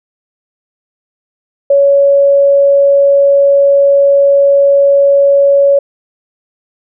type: tone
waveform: sine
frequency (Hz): 560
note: C#5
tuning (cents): +18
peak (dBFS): -4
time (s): 1.7-5.79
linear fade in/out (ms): 5
effects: none